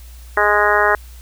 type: harmonic tone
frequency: 207.7 Hz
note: G#3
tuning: in tune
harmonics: 2 / 3 / 4 / 5 / 6 / 7 / 8 / 9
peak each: -20 / -20 / -20 / -20 / -20 / -20 / -20 / -20 dBFS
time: 0.37-0.95 s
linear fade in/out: 2 ms
effects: added 60 Hz sine -35 dBFS peak until 1.21 s + white hiss -47 dBFS RMS until 1.21 s